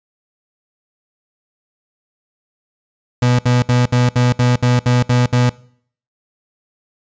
35% pulse tone bursts, 123.2 Hz, B2, 4 cents flat, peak -9 dBFS, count 10, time 3.22-5.496 s, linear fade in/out 5 ms, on 170 ms, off 64 ms, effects noise-tail reverb RT60 0.6 s tail -23 dB re dry + resampled to 16000 Hz

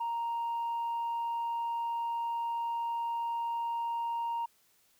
sine tone, 932.3 Hz, A#5, in tune, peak -29 dBFS, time 0-4.46 s, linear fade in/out 10 ms, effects tanh soft clip ceiling -29 dBFS + white hiss -68 dBFS RMS until 4.99 s

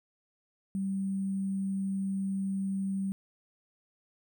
sine tone with sample-and-hold, 193.7 Hz, G3, 20 cents flat, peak -29 dBFS, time 0.75-3.12 s, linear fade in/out 0 ms, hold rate 8820 Hz, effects none

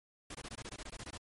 pink noise bursts, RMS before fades -45 dBFS, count 13, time 0.3-1.176 s, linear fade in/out 5 ms, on 48 ms, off 21 ms, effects MP3 48 kbps

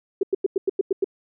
sine tone bursts, 386.8 Hz, G4, 23 cents flat, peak -16 dBFS, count 8, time 0.21-1.044 s, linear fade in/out 5 ms, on 22 ms, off 94 ms, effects none

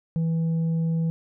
triangle tone with tanh clipping, 163.8 Hz, E3, 11 cents flat, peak -22 dBFS, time 0.16-1.1 s, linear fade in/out 0 ms, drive 8 dB, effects none

